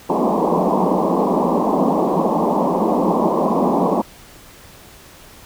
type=band-pass noise; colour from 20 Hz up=pink; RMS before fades=-17 dBFS; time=0.09-4.02 s; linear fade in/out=10 ms; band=170 to 1100 Hz; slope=96 dB/octave; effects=pink hiss -43 dBFS RMS until 5.45 s